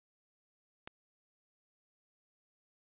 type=click; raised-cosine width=0.3 ms; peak=-27 dBFS; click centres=0.875 s; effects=resampled to 8000 Hz + 11-bit